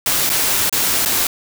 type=noise with dropouts; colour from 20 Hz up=white; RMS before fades=-17 dBFS; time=0.06-1.27 s; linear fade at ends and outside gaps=2 ms; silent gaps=0.294-0.299 / 0.696-0.726 / 1.051-1.058 s; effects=none